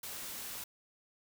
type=noise; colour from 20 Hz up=white; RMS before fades=-43 dBFS; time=0.03-0.64 s; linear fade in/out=5 ms; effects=none